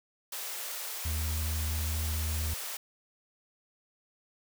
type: high-pass noise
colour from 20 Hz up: white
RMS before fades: -38 dBFS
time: 0.32-2.77 s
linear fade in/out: 5 ms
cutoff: 440 Hz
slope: 24 dB/octave
type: tone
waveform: triangle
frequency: 78.3 Hz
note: D#2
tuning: 11 cents sharp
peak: -28 dBFS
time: 1.05-2.54 s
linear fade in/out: 5 ms
effects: none